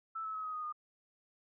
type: tone with pitch steps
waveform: sine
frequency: 1318.5 / 1298.8 / 1279.5 / 1260.4 / 1241.6 / 1223.1 Hz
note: E6 / E6 / D#6 / D#6 / D#6 / D#6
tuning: 0 / -26 / +48 / +22 / -4 / -30 cents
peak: -37 dBFS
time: 0.15-0.726 s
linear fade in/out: 10 ms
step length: 96 ms
effects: none